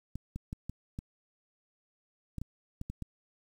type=clicks; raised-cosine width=5 ms; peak=-25 dBFS; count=10; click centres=0.156 / 0.36 / 0.529 / 0.696 / 0.989 / 2.383 / 2.416 / 2.814 / 2.9 / 3.023 s; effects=9-bit